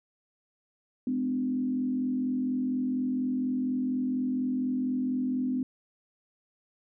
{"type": "tone with frequency modulation", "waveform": "sine", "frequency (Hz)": 254.3, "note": "C4", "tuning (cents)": -49, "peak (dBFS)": -26, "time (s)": [1.07, 5.63], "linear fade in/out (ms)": 2, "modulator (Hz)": 44.2, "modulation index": 0.62, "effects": []}